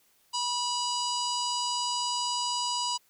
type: harmonic tone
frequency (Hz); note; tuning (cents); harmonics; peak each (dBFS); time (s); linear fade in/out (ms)
976; B5; -21; 1 / 3 / 4 / 5 / 6 / 7 / 8 / 9; -31 / -35 / -41 / -33 / -44 / -40 / -40 / -46; 0.33-2.98; 20
effects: white hiss -66 dBFS RMS until 3.09 s